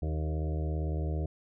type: harmonic tone with a mistuned harmonic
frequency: 77.78 Hz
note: D#2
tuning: in tune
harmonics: 1 / 2 / 4 / 5 / 6 / 7 / 8 / 9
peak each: -30 / -36 / -42 / -44 / -46 / -47 / -48 / -49 dBFS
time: 0.02-1.26 s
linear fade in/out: 5 ms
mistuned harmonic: 6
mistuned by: -20 cents
effects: none